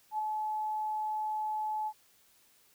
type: tone with ADSR envelope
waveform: sine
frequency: 859 Hz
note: A5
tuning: 42 cents flat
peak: -28 dBFS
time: 0.11-1.93 s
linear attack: 76 ms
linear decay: 8 ms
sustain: -3 dB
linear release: 59 ms
effects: white hiss -65 dBFS RMS until 2.74 s